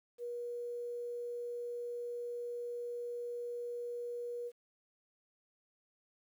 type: tone with quantisation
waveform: sine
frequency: 480 Hz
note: B4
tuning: 49 cents flat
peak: -38 dBFS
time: 0.18-4.52 s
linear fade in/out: 50 ms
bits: 11
effects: none